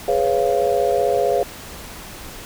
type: chord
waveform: sine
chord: C# dominant seventh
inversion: second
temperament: just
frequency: 415.8 / 498.9 / 554.4 / 693 Hz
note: G#4 / B4 / C#5 / E#5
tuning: +2 / +17 / 0 / -14 cents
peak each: -21 dBFS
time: 0.08-1.43 s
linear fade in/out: 2 ms
effects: pink hiss -36 dBFS RMS until 2.45 s